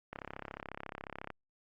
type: click train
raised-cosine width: 0.5 ms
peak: -26 dBFS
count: 41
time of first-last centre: 0.13-1.303 s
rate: 34.1 Hz
effects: Opus 48 kbps